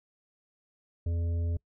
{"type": "harmonic tone", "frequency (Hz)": 84.7, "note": "E2", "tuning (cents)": 48, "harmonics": [1, 3, 5, 7], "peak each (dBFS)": [-27, -45, -47, -50], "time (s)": [1.06, 1.57], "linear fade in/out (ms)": 5, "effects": ["noise-tail reverb RT60 0.1 s tail -25 dB re dry"]}